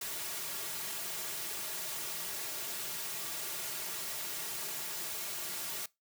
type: noise with comb filter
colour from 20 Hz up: white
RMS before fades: -39 dBFS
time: 0.01-5.86 s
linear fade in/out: 5 ms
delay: 3.9 ms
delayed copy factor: -0.7
effects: noise-tail reverb RT60 0.2 s tail -22 dB re dry + high-pass 150 Hz 12 dB/octave